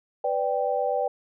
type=chord; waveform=sine; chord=G major; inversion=first; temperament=equal with one note detuned; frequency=499 / 587.3 / 784 Hz; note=B4 / D5 / G5; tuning=+18 / 0 / 0 cents; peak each=-27 dBFS; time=0.24-1.08 s; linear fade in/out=5 ms; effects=none